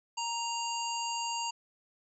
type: harmonic tone with a mistuned harmonic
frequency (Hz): 933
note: A#5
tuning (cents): +1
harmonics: 1 / 3 / 5 / 7 / 8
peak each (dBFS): -34 / -39 / -41 / -42 / -43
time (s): 0.17-1.51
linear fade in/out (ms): 10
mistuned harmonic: 7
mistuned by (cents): +46
effects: none